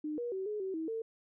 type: tone with pitch steps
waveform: sine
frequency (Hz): 303.7 / 479.4 / 381 / 421.5 / 381 / 321.1 / 450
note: D#4 / A#4 / G4 / G#4 / G4 / E4 / A4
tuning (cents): -42 / +48 / -49 / +26 / -49 / -45 / +39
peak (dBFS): -34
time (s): 0.04-1.02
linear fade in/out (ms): 5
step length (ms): 140
effects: none